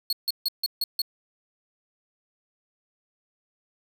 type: tone bursts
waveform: 45% pulse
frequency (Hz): 4343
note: C#8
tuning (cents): -36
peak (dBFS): -22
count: 6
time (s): 0.1-1.018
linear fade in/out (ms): 2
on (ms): 28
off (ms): 150
effects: 9-bit